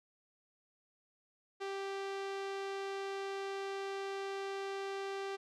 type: tone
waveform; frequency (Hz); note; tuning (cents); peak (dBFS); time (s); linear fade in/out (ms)
sawtooth; 392; G4; 0; -34; 1.6-5.37; 20
effects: low-pass 5000 Hz 12 dB/octave